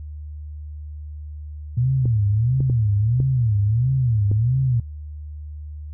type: tone with vibrato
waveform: sine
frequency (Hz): 116.54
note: A#2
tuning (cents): 0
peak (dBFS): -16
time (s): 1.77-4.8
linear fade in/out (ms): 5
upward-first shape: sine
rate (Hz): 1.5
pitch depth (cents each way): 240
type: clicks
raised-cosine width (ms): 3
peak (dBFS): -15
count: 5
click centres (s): 2.056 / 2.605 / 2.699 / 3.202 / 4.315
effects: noise-tail reverb RT60 0.2 s tail -23 dB re dry + added 75 Hz sine -31 dBFS peak until 5.93 s